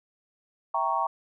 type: chord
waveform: sine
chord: E diminished seventh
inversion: none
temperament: equal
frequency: 659.3 / 784 / 932.3 / 1108.7 Hz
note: E5 / G5 / Bb5 / Db6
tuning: 0 / 0 / 0 / 0 cents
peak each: -33 / -30 / -28 / -28 dBFS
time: 0.74-1.07 s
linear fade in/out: 5 ms
effects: none